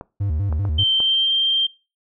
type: clicks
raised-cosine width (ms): 1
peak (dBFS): -18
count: 4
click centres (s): 0.011 / 0.526 / 0.652 / 1.003
type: tone with vibrato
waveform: triangle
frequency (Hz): 87.31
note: F2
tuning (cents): 0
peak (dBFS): -17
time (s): 0.2-0.84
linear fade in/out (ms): 10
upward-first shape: square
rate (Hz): 5.1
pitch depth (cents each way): 240
type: tone with pitch glide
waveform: sine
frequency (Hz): 3120 to 3164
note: G7 to G7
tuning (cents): -9 to +15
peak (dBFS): -15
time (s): 0.78-1.67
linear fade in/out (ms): 10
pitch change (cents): +24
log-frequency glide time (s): 0.93-1.34
effects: noise-tail reverb RT60 0.3 s tail -21 dB re dry